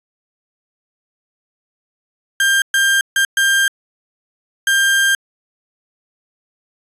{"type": "tone bursts at uneven times", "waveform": "35% pulse", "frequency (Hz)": 1592, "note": "G6", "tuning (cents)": 26, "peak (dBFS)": -10, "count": 5, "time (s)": [[2.4, 2.62], [2.74, 3.01], [3.16, 3.25], [3.37, 3.68], [4.67, 5.15]], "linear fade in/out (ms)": 2, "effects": ["resampled to 32000 Hz"]}